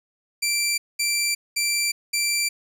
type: tone bursts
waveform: 15% pulse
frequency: 2349 Hz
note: D7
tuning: in tune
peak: -14 dBFS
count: 4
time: 0.42-2.49 s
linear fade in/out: 10 ms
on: 360 ms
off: 210 ms
effects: none